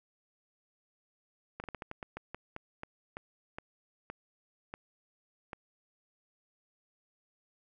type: slowing click train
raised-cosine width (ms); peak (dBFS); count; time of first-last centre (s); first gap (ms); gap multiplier
0.5; -25; 16; 1.6-5.532; 39; 1.24
effects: none